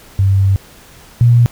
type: tone pair in turn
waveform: sine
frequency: 97.2 / 119.42 Hz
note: G2 / A#2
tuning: -14 / +42 cents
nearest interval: major third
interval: 356 cents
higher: second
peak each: -8 / -5 dBFS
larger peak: second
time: 0.19-0.56 / 1.21-1.46 s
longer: first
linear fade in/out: 0 ms
effects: pink hiss -41 dBFS RMS until 1.51 s